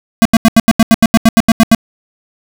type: tone bursts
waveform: square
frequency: 225.8 Hz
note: A3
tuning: 45 cents sharp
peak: -3 dBFS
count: 14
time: 0.22-1.748 s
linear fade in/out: 0 ms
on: 33 ms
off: 82 ms
effects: none